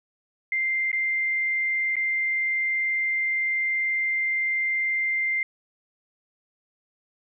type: tone with dropouts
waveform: sine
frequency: 2093 Hz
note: C7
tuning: in tune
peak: -22 dBFS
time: 0.52-5.43 s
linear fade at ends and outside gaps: 2 ms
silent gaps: 0.916-0.929 / 1.956-1.966 s
effects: none